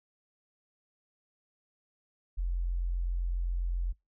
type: tone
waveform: sine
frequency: 43.79 Hz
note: F1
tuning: 5 cents sharp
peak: -28 dBFS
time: 2.37-3.93 s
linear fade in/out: 20 ms
effects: noise-tail reverb RT60 0.2 s tail -25 dB re dry